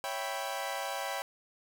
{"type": "chord", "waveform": "sawtooth", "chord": "C# half-diminished seventh", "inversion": "none", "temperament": "equal", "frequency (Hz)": [554.4, 659.3, 784, 987.8], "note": ["C#5", "E5", "G5", "B5"], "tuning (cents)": [0, 0, 0, 0], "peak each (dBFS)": [-36, -37, -34, -37], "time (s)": [0.04, 1.22], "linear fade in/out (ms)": 0, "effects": []}